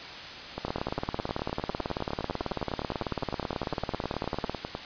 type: two click trains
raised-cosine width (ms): 1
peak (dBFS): -15 / -18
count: 71 / 42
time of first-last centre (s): 0.65-4.496 / 0.58-4.751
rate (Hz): 18.2 / 9.83
effects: white hiss -40 dBFS RMS until 4.85 s + resampled to 11025 Hz